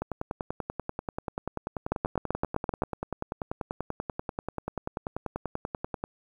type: two click trains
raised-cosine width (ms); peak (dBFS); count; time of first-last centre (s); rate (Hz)
1; -12 / -17; 8 / 63; 1.92-2.821 / 0.02-6.039; 7.77 / 10.3
effects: 9-bit